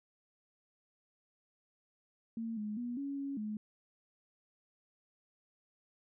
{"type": "tone with pitch steps", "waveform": "sine", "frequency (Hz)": [227.4, 210.9, 241.7, 279.2, 277.5, 212.8], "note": ["A#3", "G#3", "B3", "C#4", "C#4", "G#3"], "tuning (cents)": [-43, 27, -37, 13, 2, 42], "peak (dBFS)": -36, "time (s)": [2.37, 3.57], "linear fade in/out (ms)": 2, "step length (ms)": 200, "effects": []}